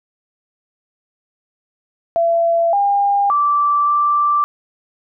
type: tone with pitch steps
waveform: sine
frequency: 674 / 805 / 1166 / 1173 Hz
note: E5 / G5 / D6 / D6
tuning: +38 / +46 / -13 / -2 cents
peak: -12 dBFS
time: 2.16-4.44 s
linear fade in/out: 0 ms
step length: 570 ms
effects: none